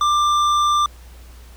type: tone with hard clipping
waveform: sine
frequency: 1186 Hz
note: D6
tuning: 17 cents sharp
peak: -16 dBFS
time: 0.01-0.86 s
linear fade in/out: 2 ms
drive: 10 dB
effects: added 60 Hz sine -39 dBFS peak until 1.56 s + pink hiss -49 dBFS RMS until 1.56 s